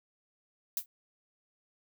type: noise with exponential decay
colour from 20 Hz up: violet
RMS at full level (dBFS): -27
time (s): 0.77-0.86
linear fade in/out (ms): 2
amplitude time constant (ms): 19
effects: none